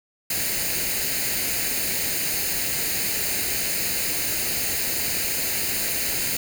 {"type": "noise with comb filter", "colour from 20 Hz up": "white", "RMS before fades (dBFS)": -25, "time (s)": [0.3, 6.37], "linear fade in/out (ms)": 5, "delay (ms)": 0.44, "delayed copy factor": 0.65, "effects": []}